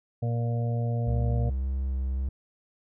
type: harmonic tone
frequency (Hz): 117.7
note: A#2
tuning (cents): +17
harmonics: 1 / 2 / 4 / 5 / 6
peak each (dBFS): -25 / -37 / -38 / -40 / -41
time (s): 0.22-1.5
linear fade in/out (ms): 10
type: tone with vibrato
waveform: triangle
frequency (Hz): 66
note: C2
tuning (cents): +16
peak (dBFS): -24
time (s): 1.07-2.29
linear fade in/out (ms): 5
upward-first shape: square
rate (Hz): 1.8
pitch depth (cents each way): 12
effects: none